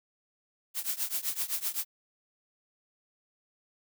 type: noise with tremolo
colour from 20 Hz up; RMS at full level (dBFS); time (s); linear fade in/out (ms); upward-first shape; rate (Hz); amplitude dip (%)
blue; -29; 0.74-1.85; 50; triangle; 7.8; 95
effects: none